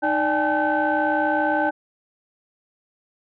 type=tone cluster; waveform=sine; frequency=307.9 / 588 / 801 / 861 / 1529 Hz; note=D#4 / D5 / G5 / A5 / G6; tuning=-18 / +2 / +37 / -38 / -44 cents; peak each=-24 dBFS; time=0.02-1.71 s; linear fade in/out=20 ms; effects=tanh soft clip ceiling -11 dBFS